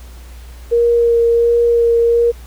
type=tone with vibrato; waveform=sine; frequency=469.1 Hz; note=A#4; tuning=11 cents sharp; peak=-9 dBFS; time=0.71-2.32 s; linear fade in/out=20 ms; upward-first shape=sine; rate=1.4 Hz; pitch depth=11 cents each way; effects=added 60 Hz sine -32 dBFS peak until 2.46 s + pink hiss -44 dBFS RMS until 2.46 s